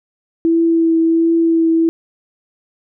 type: tone with vibrato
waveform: sine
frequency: 329.6 Hz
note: E4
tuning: in tune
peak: -10 dBFS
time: 0.45-1.89 s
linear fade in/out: 0 ms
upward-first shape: triangle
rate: 1.4 Hz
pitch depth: 17 cents each way
effects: none